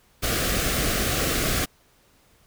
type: band-stop noise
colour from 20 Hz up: pink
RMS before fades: -24 dBFS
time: 0.22-1.66 s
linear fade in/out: 20 ms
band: 770 to 1100 Hz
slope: 96 dB/octave
effects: pink hiss -60 dBFS RMS until 2.46 s